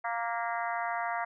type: harmonic tone with a mistuned harmonic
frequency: 233.1 Hz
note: A#3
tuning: in tune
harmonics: 3 / 4 / 5 / 6 / 7 / 8 / 9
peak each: -34 / -36 / -38 / -40 / -41 / -42 / -43 dBFS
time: 0.04-1.25 s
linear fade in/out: 10 ms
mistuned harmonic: 9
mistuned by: -53 cents
effects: none